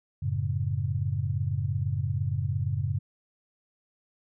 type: chord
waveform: sine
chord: F# minor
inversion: none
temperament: equal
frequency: 92.5 / 110 / 138.59 Hz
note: F#2 / A2 / C#3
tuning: 0 / 0 / 0 cents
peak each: -30 dBFS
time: 0.22-2.99 s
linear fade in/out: 10 ms
effects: none